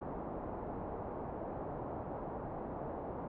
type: low-pass noise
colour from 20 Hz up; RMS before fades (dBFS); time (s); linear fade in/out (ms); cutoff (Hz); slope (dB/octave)
white; -42; 0.01-3.28; 10; 850; 24
effects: none